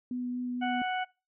sine tone with vibrato, 247.6 Hz, B3, 5 cents sharp, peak -31 dBFS, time 0.11-0.82 s, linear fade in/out 2 ms, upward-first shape sine, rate 4.2 Hz, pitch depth 8 cents each way
harmonic tone, 740 Hz, F#5, in tune, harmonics 1 / 2 / 3 / 4, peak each -30 / -36 / -40 / -42 dBFS, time 0.61-1.05 s, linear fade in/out 20 ms
effects noise-tail reverb RT60 0.3 s tail -24 dB re dry

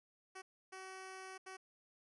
10% pulse tone bursts at uneven times, 378.1 Hz, F#4, 38 cents sharp, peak -40 dBFS, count 3, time 0.35-0.42 / 0.72-1.38 / 1.46-1.57 s, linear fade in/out 10 ms, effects resampled to 24000 Hz

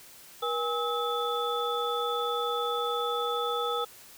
sine tone cluster, 479 / 818 / 1289 / 3471 Hz, A#4 / G#5 / E6 / A7, +47 / -26 / -39 / -24 cents, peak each -31 / -35 / -31 / -36 dBFS, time 0.42-3.85 s, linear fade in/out 10 ms, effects white hiss -51 dBFS RMS until 4.17 s

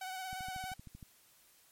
sawtooth tone with vibrato, 750 Hz, F#5, 23 cents sharp, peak -36 dBFS, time 0.01-0.74 s, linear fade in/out 5 ms, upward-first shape sine, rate 17 Hz, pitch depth 31 cents each way
click train, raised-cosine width 5 ms, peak -37 dBFS, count 10, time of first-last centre 0.33-1.028 s, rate 12.9 Hz
effects white hiss -65 dBFS RMS until 1.71 s + MP3 64 kbps

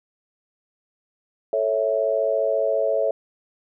sine chord, A major, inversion none, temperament equal with one note detuned, 440 / 554.4 / 654.7 Hz, A4 / C#5 / E5, 0 / 0 / -12 cents, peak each -25 / -22 / -23 dBFS, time 1.53-3.11 s, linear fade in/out 2 ms, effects none

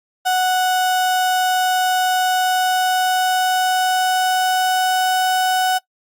35% pulse tone with pitch glide, 739 to 743.7 Hz, F#5 to F#5, -2 to +9 cents, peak -13 dBFS, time 0.25-5.79 s, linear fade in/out 20 ms, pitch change +11 cents, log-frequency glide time 2.13-5.17 s, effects noise-tail reverb RT60 0.1 s tail -20 dB re dry + Opus 48 kbps

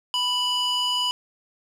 square tone with band-pass filter, 987.8 Hz, B5, in tune, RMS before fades -24 dBFS, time 0.14-1.11 s, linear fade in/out 0 ms, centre 3500 Hz, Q 1.9, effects none

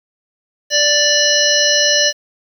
harmonic tone, 587.3 Hz, D5, in tune, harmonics 1 / 3 / 5 / 7 / 9 / 10, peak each -18 / -18 / -18 / -18 / -18 / -18 dBFS, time 0.7-2.13 s, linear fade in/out 50 ms, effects 7-bit

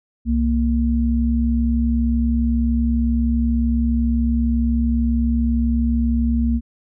sine tone pair together, 65.3 / 232.7 Hz, C2 / A#3, -3 / -3 cents, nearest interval octave + minor seventh, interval 2200 cents, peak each -18 dBFS, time 0.25-6.61 s, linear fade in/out 50 ms, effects none

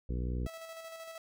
harmonic tone, 61.2 Hz, B1, 15 cents flat, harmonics 1 / 2 / 3 / 4 / 5 / 6 / 7 / 8, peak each -33 / -39 / -43 / -45 / -47 / -49 / -50 / -51 dBFS, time 0.09-0.47 s, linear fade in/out 5 ms
sawtooth tone with tremolo, 654 Hz, E5, 14 cents flat, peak -39 dBFS, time 0.46-1.18 s, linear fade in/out 2 ms, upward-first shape square, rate 13 Hz, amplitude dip 35%
effects none

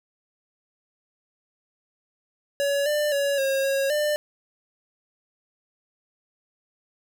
square tone with pitch steps, 564 / 595 / 563 / 541 / 547 / 597 Hz, C#5 / D5 / C#5 / C#5 / C#5 / D5, +30 / +22 / +27 / -42 / -23 / +28 cents, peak -22 dBFS, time 2.6-4.16 s, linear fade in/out 0 ms, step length 260 ms, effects none

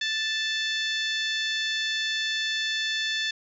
harmonic tone with a mistuned harmonic, 880 Hz, A5, in tune, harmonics 2 / 3 / 4 / 5 / 6 / 7 / 8, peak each -29 / -36 / -29 / -36 / -39 / -44 / -47 dBFS, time 0.01-3.31 s, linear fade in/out 5 ms, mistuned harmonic 7, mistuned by +22 cents, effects none

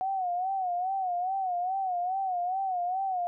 sine tone with vibrato, 740 Hz, F#5, in tune, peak -27 dBFS, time 0.01-3.27 s, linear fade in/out 0 ms, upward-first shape sine, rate 2.4 Hz, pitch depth 93 cents each way, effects none

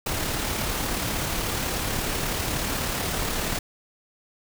pink noise with amplitude modulation, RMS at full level -26 dBFS, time 0.06-3.59 s, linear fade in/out 5 ms, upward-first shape sine, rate 36.4 Hz, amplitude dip 30%, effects none

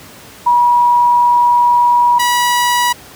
sine / sawtooth tone pair in turn, 965 / 971.7 Hz, B5 / B5, -40 / -28 cents, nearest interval unison, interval 12 cents, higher second, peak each -7 dBFS, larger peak neither, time 0.46-2.19 / 2.19-2.93 s, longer first, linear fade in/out 10 ms, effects pink hiss -37 dBFS RMS until 3.15 s + high-pass 80 Hz 12 dB/octave

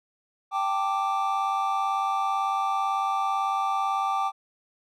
triangle chord, G suspended second, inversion none, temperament just, 784 / 882 / 1176 Hz, G5 / A5 / D6, 0 / +4 / +2 cents, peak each -25 / -30 / -25 dBFS, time 0.51-4.32 s, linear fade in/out 50 ms, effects none

